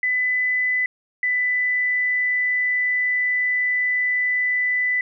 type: tone pair in turn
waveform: sine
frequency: 2002 / 1992.7 Hz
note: B6 / B6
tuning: +23 / +15 cents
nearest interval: unison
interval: 8 cents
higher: first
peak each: -18 dBFS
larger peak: neither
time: 0.03-0.86 / 1.23-5.01 s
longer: second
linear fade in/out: 2 ms
effects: none